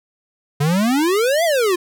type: exponential two-way sweep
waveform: square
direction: up then down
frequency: 139.1 to 698.5 to 342.8 Hz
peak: -15 dBFS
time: 0.6-1.76 s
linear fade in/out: 10 ms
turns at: 1.44 s
effects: none